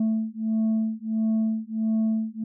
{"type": "beating tone pair", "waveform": "sine", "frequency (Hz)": [220, 221.5], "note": ["A3", "A3"], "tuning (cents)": [0, 12], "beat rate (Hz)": 1.5, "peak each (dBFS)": -23, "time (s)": [0, 2.44], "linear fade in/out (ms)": 5, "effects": ["tanh soft clip ceiling -19 dBFS"]}